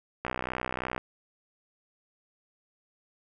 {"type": "click train", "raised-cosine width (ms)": 0.5, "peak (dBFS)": -16, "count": 47, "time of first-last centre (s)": [0.25, 0.979], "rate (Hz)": 63.1, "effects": []}